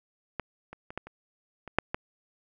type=clicks; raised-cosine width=0.5 ms; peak=-16 / -27 / -26 / -18 / -29 / -26 / -6 / -14 dBFS; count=8; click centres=0.397 / 0.73 / 0.905 / 0.976 / 1.07 / 1.677 / 1.786 / 1.945 s; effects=none